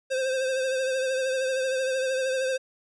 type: tone with vibrato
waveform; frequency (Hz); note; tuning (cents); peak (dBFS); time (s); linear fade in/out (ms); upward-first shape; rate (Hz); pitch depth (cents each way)
square; 523.3; C5; 0; -25; 0.1-2.58; 20; triangle; 13; 44
effects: resampled to 22050 Hz